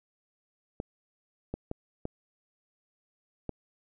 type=clicks; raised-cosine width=2 ms; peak=-20 dBFS; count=5; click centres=0.801 / 1.54 / 1.714 / 2.054 / 3.493 s; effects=none